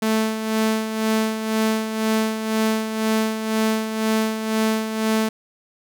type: tone with tremolo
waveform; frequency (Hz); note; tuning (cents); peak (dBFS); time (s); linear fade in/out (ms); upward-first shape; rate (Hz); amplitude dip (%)
sawtooth; 219.7; A3; -2; -13; 0.02-5.29; 5; sine; 2; 60
effects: none